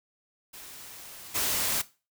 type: noise with level steps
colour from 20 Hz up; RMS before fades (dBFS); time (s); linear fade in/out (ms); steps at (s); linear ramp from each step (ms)
white; -45 / -28; 0.53-1.82; 10; 1.34; 20
effects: noise-tail reverb RT60 0.3 s tail -17 dB re dry